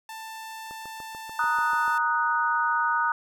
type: tone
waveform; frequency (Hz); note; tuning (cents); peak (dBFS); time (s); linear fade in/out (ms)
sawtooth; 887; A5; +14; -33; 0.09-1.98; 2
type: click train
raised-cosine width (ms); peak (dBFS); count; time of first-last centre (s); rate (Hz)
1; -30; 9; 0.71-1.88; 6.84
type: chord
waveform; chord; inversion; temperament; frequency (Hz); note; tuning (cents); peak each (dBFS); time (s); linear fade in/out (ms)
sine; D# minor; second; equal; 932.3 / 1244.5 / 1480; A#5 / D#6 / F#6; 0 / 0 / 0; -26; 1.39-3.12; 2
effects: none